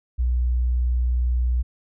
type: tone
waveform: sine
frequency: 61.2 Hz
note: B1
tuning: 15 cents flat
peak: -18 dBFS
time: 0.18-1.63 s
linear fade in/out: 20 ms
effects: none